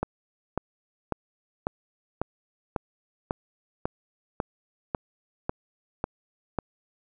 click train, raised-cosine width 1 ms, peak -12 dBFS, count 13, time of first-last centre 0.03-6.587 s, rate 1.83 Hz, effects none

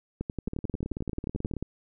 two click trains, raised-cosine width 3 ms, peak -18 / -21 dBFS, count 17 / 21, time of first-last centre 0.21-1.626 / 0.48-1.567 s, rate 11.3 / 18.4 Hz, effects none

